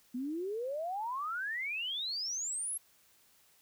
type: exponential sweep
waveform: sine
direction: up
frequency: 239.3 to 11410 Hz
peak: -34 dBFS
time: 0.14-2.78 s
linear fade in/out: 10 ms
effects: white hiss -66 dBFS RMS until 3.61 s